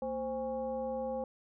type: tone with frequency modulation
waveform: sine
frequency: 523.3 Hz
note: C5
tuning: in tune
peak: -33 dBFS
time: 0.02-1.24 s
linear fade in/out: 2 ms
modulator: 293 Hz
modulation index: 0.85
effects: none